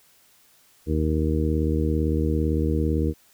harmonic tone, 77.78 Hz, D#2, in tune, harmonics 1 / 2 / 3 / 4 / 5 / 6, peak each -23 / -28 / -29 / -27 / -32 / -30 dBFS, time 0.86-3.14 s, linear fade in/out 50 ms, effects white hiss -58 dBFS RMS until 3.33 s

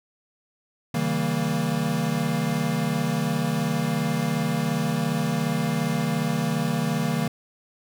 square chord, C# diminished seventh, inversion none, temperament equal with one note detuned, 138.59 / 161.33 / 196 / 233.1 Hz, C#3 / E3 / G3 / Bb3, 0 / -37 / 0 / 0 cents, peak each -31 / -27 / -31 / -28 dBFS, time 0.94-7.28 s, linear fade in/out 5 ms, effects none

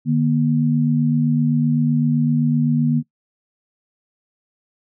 sine tone pair together, 150.89 / 238.7 Hz, D3 / A#3, +47 / +41 cents, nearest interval minor sixth, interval 794 cents, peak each -17 dBFS, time 0.05-3.03 s, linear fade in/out 50 ms, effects noise-tail reverb RT60 0.1 s tail -20 dB re dry

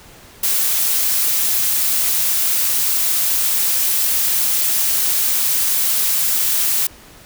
blue noise, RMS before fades -17 dBFS, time 0.43-6.87 s, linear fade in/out 5 ms, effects pink hiss -43 dBFS RMS until 7.25 s

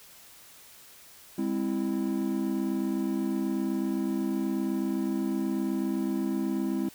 triangle chord, Ab augmented, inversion none, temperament equal with one note detuned, 202.6 / 261.6 / 329.6 Hz, Ab3 / C4 / E4, -43 / 0 / 0 cents, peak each -29 dBFS, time 1.38-6.89 s, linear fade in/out 5 ms, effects white hiss -52 dBFS RMS until 6.94 s

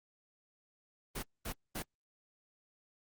pink noise bursts, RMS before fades -39 dBFS, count 3, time 1.15-1.827 s, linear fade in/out 10 ms, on 79 ms, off 220 ms, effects Opus 24 kbps

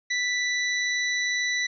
sawtooth tone, 1975.5 Hz, B6, in tune, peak -20 dBFS, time 0.1-1.67 s, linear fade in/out 10 ms, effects resampled to 16000 Hz + 10-bit

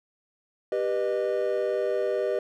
triangle chord, G augmented, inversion none, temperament just, 392 / 490 / 612.5 Hz, G4 / B4 / D#5, 0 / -14 / -27 cents, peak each -26 dBFS, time 0.72-2.39 s, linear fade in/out 2 ms, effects tanh soft clip ceiling -14 dBFS

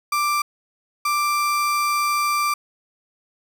35% pulse tone pair in turn, 1178 / 1178 Hz, D6 / D6, +5 / +5 cents, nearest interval unison, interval 0 cents, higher neither, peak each -17 dBFS, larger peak neither, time 0.12-0.42 / 1.05-2.54 s, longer second, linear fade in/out 5 ms, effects none

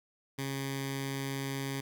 10% pulse tone with notch filter, 136.5 Hz, C#3, 26 cents flat, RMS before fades -36 dBFS, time 0.38-1.81 s, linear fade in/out 10 ms, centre 630 Hz, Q 0.82, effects none

